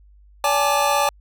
square tone cluster, 573 / 817 / 874 / 1179 Hz, D5 / G#5 / A5 / D6, -43 / -29 / -12 / +6 cents, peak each -23 dBFS, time 0.44-1.09 s, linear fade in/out 2 ms, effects added 50 Hz sine -47 dBFS peak until 1.2 s

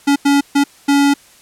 square tone bursts at uneven times, 282.5 Hz, C#4, 33 cents sharp, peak -10 dBFS, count 4, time 0.07-0.16 / 0.25-0.41 / 0.55-0.64 / 0.88-1.14 s, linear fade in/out 10 ms, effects white hiss -46 dBFS RMS until 1.41 s + low-pass 11000 Hz 12 dB/octave

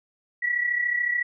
sine tone pair together, 1934 / 1967.8 Hz, B6 / B6, -37 / -7 cents, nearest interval unison, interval 30 cents, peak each -23 / -29 dBFS, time 0.42-1.23 s, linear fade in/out 10 ms, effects none

